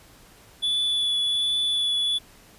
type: tone with vibrato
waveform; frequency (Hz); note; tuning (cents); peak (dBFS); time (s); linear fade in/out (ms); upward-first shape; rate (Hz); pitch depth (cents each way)
triangle; 3443; A7; -38; -20; 0.62-2.19; 20; triangle; 1.3; 14
effects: pink hiss -52 dBFS RMS until 2.58 s + resampled to 32000 Hz